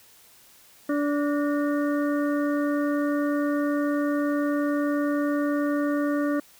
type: harmonic tone with a mistuned harmonic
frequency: 290.3 Hz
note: D4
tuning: 20 cents flat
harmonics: 1 / 2 / 4 / 5 / 6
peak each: -23 / -29 / -35 / -37 / -39 dBFS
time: 0.89-6.4 s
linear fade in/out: 5 ms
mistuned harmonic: 6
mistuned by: +86 cents
effects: white hiss -54 dBFS RMS until 6.59 s